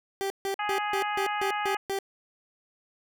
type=tone bursts; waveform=30% pulse; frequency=391.5 Hz; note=G4; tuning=2 cents flat; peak=-25 dBFS; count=8; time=0.21-1.988 s; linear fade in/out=0 ms; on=91 ms; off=150 ms
type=harmonic tone; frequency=416.4 Hz; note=G#4; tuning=5 cents sharp; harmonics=2 / 3 / 4 / 5 / 6 / 7; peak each=-30 / -34 / -36 / -38 / -40 / -41 dBFS; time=0.59-1.77 s; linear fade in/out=5 ms
effects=none